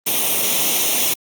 white noise with comb filter, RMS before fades -18 dBFS, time 0.06-1.14 s, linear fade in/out 10 ms, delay 0.32 ms, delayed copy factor +0.7, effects high-pass 200 Hz 12 dB/octave + Opus 32 kbps

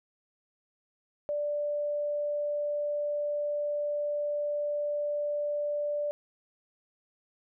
sine tone, 587.3 Hz, D5, in tune, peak -28 dBFS, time 1.29-6.11 s, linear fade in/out 0 ms, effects none

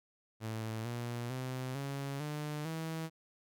sawtooth tone with pitch steps, 110.9 / 119.55 / 128.87 / 138.92 / 149.75 / 161.43 Hz, A2 / A#2 / C3 / C#3 / D3 / E3, +14 / +44 / -26 / +4 / +34 / -36 cents, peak -33 dBFS, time 0.4-3.1 s, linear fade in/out 50 ms, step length 450 ms, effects none

